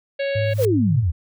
harmonic tone, 554.4 Hz, C#5, in tune, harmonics 1 / 3 / 4 / 5 / 6 / 7 / 8, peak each -21 / -32 / -34 / -35 / -42 / -40 / -43 dBFS, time 0.19-0.54 s, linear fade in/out 10 ms
sine tone, 105.5 Hz, G#2, 28 cents sharp, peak -20 dBFS, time 0.35-1.03 s, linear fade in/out 10 ms
white noise with exponential growth, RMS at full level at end -29 dBFS, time 0.42-0.65 s, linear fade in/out 0 ms, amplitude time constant 48 ms
sine exponential sweep, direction down, 581 to 74.5 Hz, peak -16 dBFS, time 0.58-1.12 s, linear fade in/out 20 ms
effects none

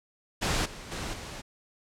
pink noise with level steps, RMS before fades -27 / -43 / -35 / -40 dBFS, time 0.41-1.42 s, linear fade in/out 20 ms, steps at 0.65 / 0.91 / 1.13 s, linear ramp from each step 10 ms, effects low-pass 8000 Hz 12 dB/octave

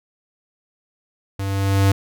square tone with level ramp, 98 Hz, G2, in tune, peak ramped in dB -24 to -12 dBFS, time 1.39-1.92 s, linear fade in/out 5 ms, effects none

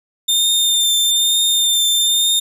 sawtooth tone with vibrato, 3611 Hz, A7, 44 cents sharp, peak -10 dBFS, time 0.28-2.4 s, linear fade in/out 10 ms, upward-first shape triangle, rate 1.1 Hz, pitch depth 22 cents each way, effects none

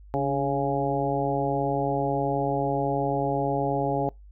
harmonic tone with a mistuned harmonic, 138.59 Hz, C#3, in tune, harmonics 1 / 2 / 3 / 4 / 5 / 6, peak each -30 / -30 / -30 / -30 / -30 / -30 dBFS, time 0.14-4.09 s, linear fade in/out 0 ms, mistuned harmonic 2, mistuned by +50 cents, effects noise-tail reverb RT60 0.2 s tail -25 dB re dry + added 50 Hz sine -45 dBFS peak until 4.31 s

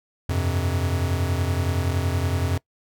square chord, F suspended second, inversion none, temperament equal, 87.31 / 98 / 130.81 Hz, F2 / G2 / C3, 0 / 0 / 0 cents, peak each -24 / -29 / -29 dBFS, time 0.29-2.58 s, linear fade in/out 5 ms, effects noise-tail reverb RT60 0.1 s tail -22 dB re dry

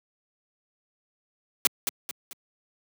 white noise with echo, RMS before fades -20 dBFS, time 1.65-1.67 s, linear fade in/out 0 ms, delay 220 ms, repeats 3, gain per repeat -7 dB, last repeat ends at 2.33 s, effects high-pass 150 Hz 12 dB/octave

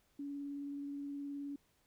sine tone with vibrato, 283.5 Hz, C#4, 39 cents sharp, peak -40 dBFS, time 0.19-1.56 s, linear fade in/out 5 ms, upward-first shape triangle, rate 19 Hz, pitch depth 15 cents each way, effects pink hiss -74 dBFS RMS until 1.86 s

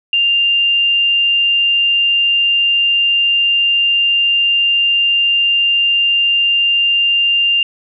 sine tone, 2794 Hz, F7, in tune, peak -10 dBFS, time 0.13-7.63 s, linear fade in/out 2 ms, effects none

